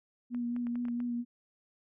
sine tone with vibrato, 240.5 Hz, B3, 46 cents flat, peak -31 dBFS, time 0.3-1.25 s, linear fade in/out 50 ms, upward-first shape sine, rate 4.4 Hz, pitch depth 20 cents each way
clicks, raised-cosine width 0.5 ms, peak -35 dBFS, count 7, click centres 0.347 / 0.564 / 0.669 / 0.756 / 0.853 / 0.884 / 1.003 s
effects none

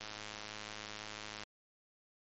click train, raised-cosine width 0.2 ms, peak -26 dBFS, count 152, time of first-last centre 0.01-1.435 s, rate 106 Hz, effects MP3 32 kbps

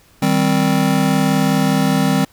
square chord, C minor, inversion first, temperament just, 156.98 / 196.22 / 261.6 Hz, Eb3 / G3 / C4, +16 / +2 / 0 cents, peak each -19 / -18 / -18 dBFS, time 0.22-2.25 s, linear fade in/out 5 ms, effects pink hiss -51 dBFS RMS until 2.32 s

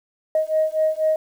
sine beating tone pair, 625 / 629.1 Hz, D#5 / D#5, +8 / +19 cents, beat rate 4.1 Hz, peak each -20 dBFS, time 0.35-1.16 s, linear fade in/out 2 ms, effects tanh soft clip ceiling -10 dBFS + 8-bit

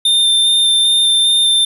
square tone with vibrato, 3598 Hz, A7, 38 cents sharp, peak -10 dBFS, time 0.05-1.65 s, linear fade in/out 5 ms, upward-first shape square, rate 2.5 Hz, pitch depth 9 cents each way, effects none

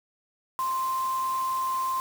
sine tone in noise, 1046.5 Hz, C6, in tune, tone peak -25 dBFS, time 0.59-2 s, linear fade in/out 0 ms, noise white, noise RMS -42 dBFS, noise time 0.59-2 s, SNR +14 dB, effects none

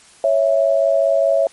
sine tone pair together, 554.4 / 659.3 Hz, C#5 / E5, 0 / 0 cents, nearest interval minor third, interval 300 cents, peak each -15 dBFS, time 0.24-1.47 s, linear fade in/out 2 ms, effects white hiss -47 dBFS RMS until 1.52 s + MP3 48 kbps

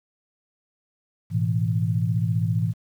sine chord, A suspended second, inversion none, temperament equal with one note detuned, 108.55 / 123.47 / 164.81 Hz, A2 / B2 / E3, -23 / 0 / 0 cents, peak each -23 / -26 / -25 dBFS, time 1.3-2.74 s, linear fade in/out 50 ms, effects 9-bit

